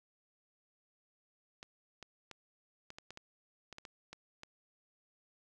clicks, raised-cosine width 0.2 ms, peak -30 dBFS, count 12, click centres 1.629 / 2.027 / 2.313 / 2.904 / 2.985 / 3.106 / 3.174 / 3.727 / 3.784 / 3.852 / 4.13 / 4.434 s, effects none

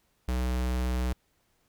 square tone, 62.4 Hz, B1, 19 cents sharp, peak -27 dBFS, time 0.28-1.13 s, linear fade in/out 5 ms, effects pink hiss -71 dBFS RMS until 1.68 s

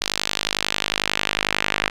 sawtooth tone with band-pass filter sweep, 51.1 Hz, G#1, 27 cents flat, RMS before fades -24 dBFS, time 0.01-1.9 s, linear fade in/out 10 ms, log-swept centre 4300 to 2300 Hz, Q 1.4, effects none

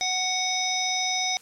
harmonic tone, 742 Hz, F#5, 5 cents sharp, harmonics 1 / 3 / 5 / 7 / 8, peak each -30 / -30 / -30 / -30 / -30 dBFS, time 0.01-1.37 s, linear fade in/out 0 ms, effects white hiss -51 dBFS RMS until 1.41 s + low-pass 10000 Hz 12 dB/octave

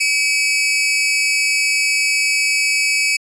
sawtooth tone pair together, 2288 / 2568 Hz, D7 / E7, -46 / -46 cents, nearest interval major second, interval 200 cents, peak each -14 dBFS, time 0-3.17 s, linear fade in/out 10 ms, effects resampled to 24000 Hz

